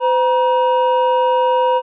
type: tone pair together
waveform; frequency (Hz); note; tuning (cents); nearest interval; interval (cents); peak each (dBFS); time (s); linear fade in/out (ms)
triangle; 511 / 952.5; C5 / A#5; -41 / +37; major seventh; 1078; -13; 0-1.82; 50
effects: resampled to 8000 Hz